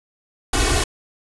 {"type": "noise with comb filter", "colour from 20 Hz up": "pink", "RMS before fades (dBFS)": -18, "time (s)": [0.53, 0.84], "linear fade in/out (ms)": 5, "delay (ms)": 2.7, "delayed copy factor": 0.9, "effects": ["resampled to 24000 Hz"]}